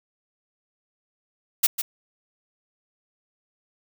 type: noise with echo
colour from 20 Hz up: blue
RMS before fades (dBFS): -17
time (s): 1.63-1.67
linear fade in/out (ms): 10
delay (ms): 150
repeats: 1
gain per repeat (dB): -9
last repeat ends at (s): 1.82
effects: none